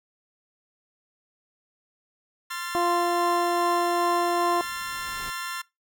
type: chord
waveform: sawtooth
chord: F major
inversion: second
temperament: equal with one note detuned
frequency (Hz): 1046.5 / 1369.7 / 1760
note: C6 / F6 / A6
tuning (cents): 0 / -34 / 0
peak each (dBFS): -32 / -31 / -32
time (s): 2.5-5.62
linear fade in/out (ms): 10
type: harmonic tone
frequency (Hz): 348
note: F4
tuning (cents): -6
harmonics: 1 / 2 / 3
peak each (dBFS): -26 / -26 / -26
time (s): 2.75-4.61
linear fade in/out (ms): 0
type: noise with exponential growth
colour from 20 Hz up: pink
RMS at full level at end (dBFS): -41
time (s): 3.55-5.3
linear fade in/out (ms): 0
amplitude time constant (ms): 380
effects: noise-tail reverb RT60 0.2 s tail -21 dB re dry